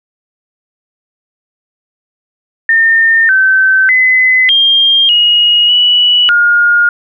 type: tone with pitch steps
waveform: sine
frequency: 1816 / 1540 / 2027 / 3208 / 2885 / 2945 / 1424 Hz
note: A#6 / G6 / B6 / G7 / F#7 / F#7 / F6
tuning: -46 / -31 / +45 / +39 / -44 / -9 / +33 cents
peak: -5 dBFS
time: 2.69-6.89 s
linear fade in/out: 2 ms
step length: 600 ms
effects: none